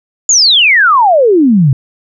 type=exponential sweep; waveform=sine; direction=down; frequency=7160 to 125 Hz; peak=-4 dBFS; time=0.29-1.73 s; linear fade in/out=2 ms; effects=none